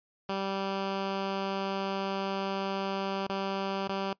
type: tone with dropouts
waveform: 10% pulse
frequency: 194.7 Hz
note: G3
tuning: 12 cents flat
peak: -22 dBFS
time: 0.29-4.13 s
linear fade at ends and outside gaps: 2 ms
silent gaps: 3.268-3.295 / 3.876-3.891 s
effects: noise-tail reverb RT60 0.1 s tail -23 dB re dry + resampled to 11025 Hz